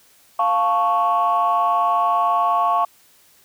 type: chord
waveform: sine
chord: F augmented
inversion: none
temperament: equal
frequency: 698.5 / 880 / 1108.7 Hz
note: F5 / A5 / C#6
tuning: 0 / 0 / 0 cents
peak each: -19 / -22 / -17 dBFS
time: 0.39-2.85 s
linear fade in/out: 5 ms
effects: tanh soft clip ceiling -9 dBFS + white hiss -54 dBFS RMS until 3.44 s